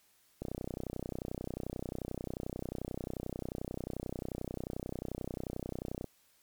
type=click train; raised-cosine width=2 ms; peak=-24 dBFS; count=177; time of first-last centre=0.42-6.043 s; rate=31.3 Hz; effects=white hiss -68 dBFS RMS until 6.42 s + MP3 96 kbps